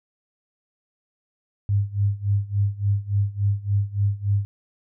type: tone with tremolo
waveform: sine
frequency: 101 Hz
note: G#2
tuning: 48 cents flat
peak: -16 dBFS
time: 1.69-4.45 s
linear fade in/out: 0 ms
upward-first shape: sine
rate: 3.5 Hz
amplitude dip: 90%
effects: none